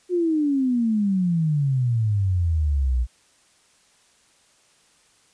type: exponential sweep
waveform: sine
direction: down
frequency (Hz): 365.9 to 58.27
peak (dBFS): -18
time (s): 0.09-3.07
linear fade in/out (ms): 50
effects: white hiss -59 dBFS RMS until 5.33 s + resampled to 22050 Hz